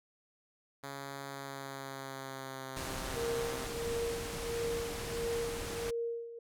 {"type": "tone with pitch glide", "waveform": "5% pulse", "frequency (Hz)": [138.59, 130.06], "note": ["C#3", "C3"], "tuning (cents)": [0, -10], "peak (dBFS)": -30, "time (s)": [0.83, 3.67], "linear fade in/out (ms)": 10, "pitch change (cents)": -110, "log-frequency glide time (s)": [1.26, 3.36]}
{"type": "low-pass noise", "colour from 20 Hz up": "pink", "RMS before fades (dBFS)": -41, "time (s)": [2.76, 5.91], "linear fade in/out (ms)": 10, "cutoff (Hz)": 12000, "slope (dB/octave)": 24}
{"type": "tone with tremolo", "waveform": "sine", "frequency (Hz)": 466.2, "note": "A#4", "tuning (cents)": 0, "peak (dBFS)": -32, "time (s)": [3.16, 6.39], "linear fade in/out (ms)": 5, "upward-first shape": "sine", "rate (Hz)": 1.5, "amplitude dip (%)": 75}
{"effects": []}